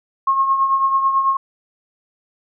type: tone with tremolo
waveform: sine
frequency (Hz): 1081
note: C#6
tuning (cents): -44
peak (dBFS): -11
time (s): 0.27-1.37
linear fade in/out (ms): 5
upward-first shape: triangle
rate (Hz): 9.1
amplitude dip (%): 60
effects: none